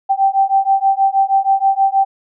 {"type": "beating tone pair", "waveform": "sine", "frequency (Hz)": [777, 783.3], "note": ["G5", "G5"], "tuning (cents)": [-16, -2], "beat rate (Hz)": 6.3, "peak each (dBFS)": -14, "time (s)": [0.09, 2.05], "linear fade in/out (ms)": 20, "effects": []}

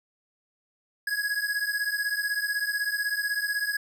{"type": "beating tone pair", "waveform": "square", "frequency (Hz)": [1661.2, 1677.2], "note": ["G#6", "G#6"], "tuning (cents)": [0, 17], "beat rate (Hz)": 16, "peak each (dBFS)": [-29, -31], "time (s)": [1.07, 3.77], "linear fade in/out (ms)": 5, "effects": []}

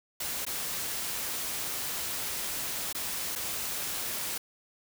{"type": "noise with dropouts", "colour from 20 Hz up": "white", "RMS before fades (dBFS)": -34, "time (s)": [0.2, 4.38], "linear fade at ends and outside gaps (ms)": 5, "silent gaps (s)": [[0.452, 0.465], [2.928, 2.947], [3.354, 3.358]], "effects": []}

